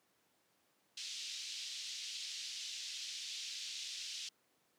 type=band-pass noise; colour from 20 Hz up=pink; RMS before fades=-45 dBFS; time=0.97-4.29 s; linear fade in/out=5 ms; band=3100 to 6200 Hz; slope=24 dB/octave; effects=pink hiss -75 dBFS RMS until 4.78 s + high-pass 200 Hz 12 dB/octave